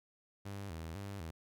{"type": "tone with vibrato", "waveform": "sawtooth", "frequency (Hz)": 90, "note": "F#2", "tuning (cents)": -47, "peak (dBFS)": -38, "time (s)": [0.45, 1.31], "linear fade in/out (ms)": 10, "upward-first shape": "square", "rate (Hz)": 2, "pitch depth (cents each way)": 180, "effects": []}